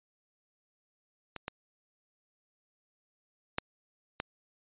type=clicks; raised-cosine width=0.3 ms; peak=-23 / -19 / -13 / -16 dBFS; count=4; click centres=1.363 / 1.481 / 3.584 / 4.201 s; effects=resampled to 8000 Hz